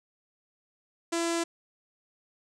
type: tone with low-pass filter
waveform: sawtooth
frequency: 336.3 Hz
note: E4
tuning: 35 cents sharp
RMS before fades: -29 dBFS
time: 1.12-1.44 s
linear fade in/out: 10 ms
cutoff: 8000 Hz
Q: 2.5
effects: none

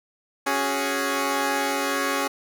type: chord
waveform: 10% pulse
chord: C# suspended fourth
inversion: none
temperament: equal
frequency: 277.2 / 370 / 415.3 Hz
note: C#4 / F#4 / G#4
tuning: 0 / 0 / 0 cents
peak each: -17 / -22 / -19 dBFS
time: 0.46-2.28 s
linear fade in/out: 10 ms
effects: none

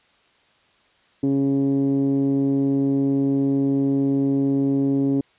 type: tone with low-pass filter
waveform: 10% pulse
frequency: 137.8 Hz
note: C#3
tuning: 10 cents flat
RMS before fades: -20 dBFS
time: 1.23-5.21 s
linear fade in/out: 5 ms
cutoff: 310 Hz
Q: 4.4
effects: white hiss -59 dBFS RMS until 5.38 s + resampled to 8000 Hz

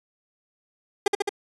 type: tone with echo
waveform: 30% pulse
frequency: 404.4 Hz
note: G#4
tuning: 46 cents flat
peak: -14 dBFS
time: 1.06-1.08 s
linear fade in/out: 5 ms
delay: 71 ms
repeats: 3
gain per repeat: -2 dB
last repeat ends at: 1.293 s
effects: resampled to 24000 Hz

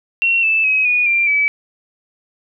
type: tone with pitch steps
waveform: sine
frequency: 2728 / 2635 / 2545 / 2459 / 2375 / 2294 Hz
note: F7 / E7 / D#7 / D#7 / D7 / D7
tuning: -41 / -1 / +39 / -21 / +19 / -41 cents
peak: -12 dBFS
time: 0.22-1.48 s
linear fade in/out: 0 ms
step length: 210 ms
effects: none

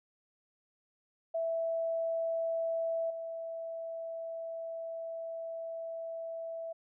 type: tone with level steps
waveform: sine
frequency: 659.3 Hz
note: E5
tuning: in tune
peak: -30 / -37 dBFS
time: 1.34-6.73 s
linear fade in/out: 10 ms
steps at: 3.1 s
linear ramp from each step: 5 ms
effects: none

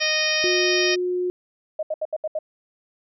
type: harmonic tone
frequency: 619 Hz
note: D#5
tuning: 9 cents flat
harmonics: 1 / 2 / 3 / 4 / 5 / 6 / 7 / 8 / 9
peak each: -28 / -37 / -26 / -25 / -29 / -31 / -34 / -29 / -26 dBFS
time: 0-0.96 s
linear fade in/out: 20 ms
type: tone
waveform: sine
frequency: 360.5 Hz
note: F#4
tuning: 45 cents flat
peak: -21 dBFS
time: 0.44-1.3 s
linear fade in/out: 0 ms
type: tone bursts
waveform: sine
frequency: 622.3 Hz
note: D#5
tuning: in tune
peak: -22 dBFS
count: 6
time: 1.79-2.389 s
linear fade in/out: 5 ms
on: 39 ms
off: 73 ms
effects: none

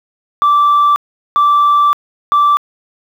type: tone bursts at uneven times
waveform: sine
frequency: 1167 Hz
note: D6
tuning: 11 cents flat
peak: -5 dBFS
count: 3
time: 0.42-0.96 / 1.36-1.93 / 2.32-2.57 s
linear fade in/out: 0 ms
effects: tanh soft clip ceiling -5 dBFS + 7-bit

